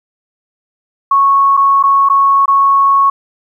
sine tone with dropouts, 1104 Hz, C#6, 7 cents flat, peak -6 dBFS, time 1.11-3.1 s, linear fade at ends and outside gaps 5 ms, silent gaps 1.569-1.573 / 1.828-1.836 / 2.089-2.098 / 2.458-2.479 s, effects 8-bit

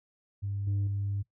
sine tone with level steps, 100 Hz, G2, 35 cents sharp, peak -30 / -24 / -28 dBFS, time 0.42-1.23 s, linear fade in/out 20 ms, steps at 0.67 / 0.87 s, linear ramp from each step 2 ms, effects noise-tail reverb RT60 0.1 s tail -18 dB re dry + tanh soft clip ceiling -25 dBFS

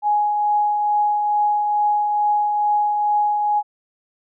sine tone with tremolo, 834 Hz, G#5, 7 cents sharp, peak -14 dBFS, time 0.02-3.63 s, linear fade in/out 50 ms, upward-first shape triangle, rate 2.3 Hz, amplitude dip 35%, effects none

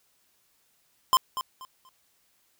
square tone with echo, 1041 Hz, C6, 9 cents flat, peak -17 dBFS, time 1.13-1.17 s, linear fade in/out 0 ms, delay 240 ms, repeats 3, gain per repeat -12 dB, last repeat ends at 1.89 s, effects white hiss -68 dBFS RMS until 2.59 s

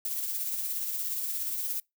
violet noise with tremolo, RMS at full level -31 dBFS, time 0.05-1.8 s, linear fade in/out 2 ms, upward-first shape sine, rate 17 Hz, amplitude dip 35%, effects noise-tail reverb RT60 0.2 s tail -26 dB re dry

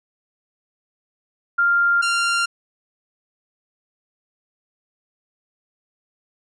sine / sawtooth tone pair in turn, 1396 / 1388.4 Hz, F6 / F6, -1 / -11 cents, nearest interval unison, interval 10 cents, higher first, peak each -14 dBFS, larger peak neither, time 1.58-2.02 / 2.02-2.46 s, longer neither, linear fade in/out 10 ms, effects resampled to 22050 Hz

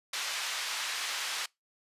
white band-pass noise, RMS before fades -35 dBFS, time 0.13-1.46 s, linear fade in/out 5 ms, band 1000 to 4900 Hz, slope 12 dB/octave, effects noise-tail reverb RT60 0.2 s tail -25 dB re dry + resampled to 32000 Hz

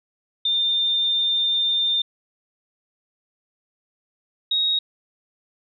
sine tone pair in turn, 3606 / 3771 Hz, A7 / A#7, +42 / +19 cents, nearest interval minor second, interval 77 cents, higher second, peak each -18 dBFS, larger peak neither, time 0.45-2.02 / 4.51-4.79 s, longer first, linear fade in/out 5 ms, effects none

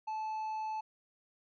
triangle tone, 870 Hz, A5, 20 cents flat, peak -33 dBFS, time 0.07-0.81 s, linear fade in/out 10 ms, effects resampled to 16000 Hz

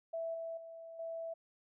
sine tone with level steps, 659.3 Hz, E5, in tune, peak -36 / -39 / -47 / -39 dBFS, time 0.13-1.34 s, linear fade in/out 10 ms, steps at 0.34 / 0.57 / 0.99 s, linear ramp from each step 5 ms, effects none

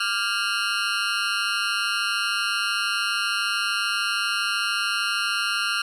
20% pulse tone with amplitude modulation, 1396.9 Hz, F6, in tune, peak -13 dBFS, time 0-5.82 s, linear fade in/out 5 ms, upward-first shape sine, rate 213 Hz, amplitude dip 95%, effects low-pass 9000 Hz 12 dB/octave + 9-bit

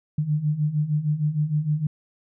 sine beating tone pair, 146.83 / 153.33 Hz, D3 / D#3, 0 / -25 cents, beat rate 6.5 Hz, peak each -26 / -22 dBFS, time 0.18-1.87 s, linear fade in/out 5 ms, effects none

